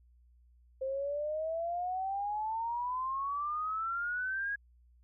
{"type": "exponential sweep", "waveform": "sine", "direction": "up", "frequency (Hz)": [523.3, 1661.2], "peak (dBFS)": -32, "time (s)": [0.81, 4.56], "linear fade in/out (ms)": 10, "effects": ["added 60 Hz sine -60 dBFS peak until 5.03 s"]}